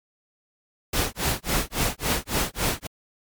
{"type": "noise with tremolo", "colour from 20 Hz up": "pink", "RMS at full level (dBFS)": -22, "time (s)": [0.93, 2.87], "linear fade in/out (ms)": 5, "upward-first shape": "sine", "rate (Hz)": 3.6, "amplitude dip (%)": 100, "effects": ["MP3 96 kbps"]}